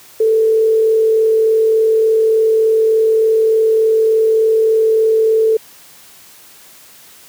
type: tone with frequency modulation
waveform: sine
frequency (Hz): 442.9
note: A4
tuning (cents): +11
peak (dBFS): -9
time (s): 0.2-5.57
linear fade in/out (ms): 5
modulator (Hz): 43.4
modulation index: 0.23
effects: white hiss -42 dBFS RMS until 7.28 s + high-pass 80 Hz 12 dB/octave